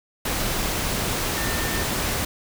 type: tone in noise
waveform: sine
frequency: 1802 Hz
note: A6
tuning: 41 cents sharp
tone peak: -32 dBFS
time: 1.37-1.84 s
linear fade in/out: 5 ms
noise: pink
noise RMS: -25 dBFS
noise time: 0.25-2.25 s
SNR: -10 dB
effects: none